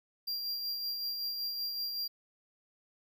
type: tone with tremolo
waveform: square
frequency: 4758 Hz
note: D8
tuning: 22 cents sharp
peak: -33 dBFS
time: 0.27-2.08 s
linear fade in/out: 10 ms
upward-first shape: sine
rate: 5.3 Hz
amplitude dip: 35%
effects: 12-bit